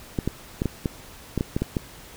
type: clicks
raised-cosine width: 3 ms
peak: -10 dBFS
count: 10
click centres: 0.188 / 0.276 / 0.619 / 0.657 / 0.858 / 1.377 / 1.409 / 1.565 / 1.62 / 1.768 s
effects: pink hiss -45 dBFS RMS until 2.16 s